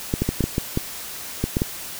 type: clicks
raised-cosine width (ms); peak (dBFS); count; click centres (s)
3; -7; 10; 0.139 / 0.22 / 0.29 / 0.407 / 0.44 / 0.581 / 0.774 / 1.44 / 1.569 / 1.619
effects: white hiss -34 dBFS RMS until 1.99 s